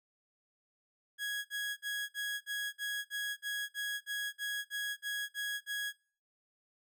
30% pulse tone bursts, 1661.2 Hz, G#6, in tune, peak -32 dBFS, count 15, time 1.18-5.93 s, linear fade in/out 50 ms, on 270 ms, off 50 ms, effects noise-tail reverb RT60 0.5 s tail -24 dB re dry

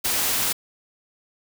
white noise, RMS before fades -23 dBFS, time 0.04-0.53 s, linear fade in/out 10 ms, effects none

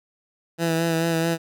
15% pulse tone with vibrato, 165.2 Hz, E3, 4 cents sharp, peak -14 dBFS, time 0.58-1.38 s, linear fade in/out 50 ms, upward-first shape sine, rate 4.6 Hz, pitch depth 26 cents each way, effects none

